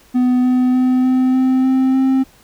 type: tone with pitch steps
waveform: triangle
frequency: 250 / 252.3 / 254.7 / 257 / 259.4 / 261.8 / 264.3 Hz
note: B3 / B3 / C4 / C4 / C4 / C4 / C4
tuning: +21 / +37 / -46 / -31 / -15 / +1 / +18 cents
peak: -9 dBFS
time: 0.14-2.24 s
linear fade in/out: 20 ms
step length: 300 ms
effects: pink hiss -49 dBFS RMS until 2.43 s